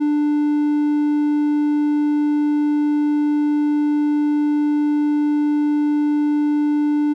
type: tone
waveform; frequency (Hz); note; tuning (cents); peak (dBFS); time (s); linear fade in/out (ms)
triangle; 295.9; D4; +13; -13; 0-7.14; 20
effects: none